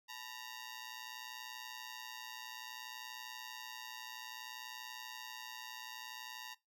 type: ring-modulated tone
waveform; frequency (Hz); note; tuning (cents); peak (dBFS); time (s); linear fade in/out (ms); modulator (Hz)
10% pulse; 932.3; A#5; 0; -35; 0.08-6.55; 20; 60.3
effects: noise-tail reverb RT60 0.2 s tail -19 dB re dry